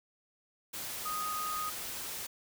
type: tone in noise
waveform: sine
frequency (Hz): 1244.5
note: D#6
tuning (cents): 0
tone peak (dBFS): -34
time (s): 1.05-1.7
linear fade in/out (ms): 10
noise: white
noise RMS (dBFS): -40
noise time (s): 0.73-2.27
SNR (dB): +3
effects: none